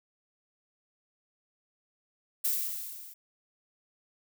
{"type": "noise with level ramp", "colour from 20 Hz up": "violet", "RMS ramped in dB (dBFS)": [-27, -49], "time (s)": [2.44, 3.14], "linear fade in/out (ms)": 10, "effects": []}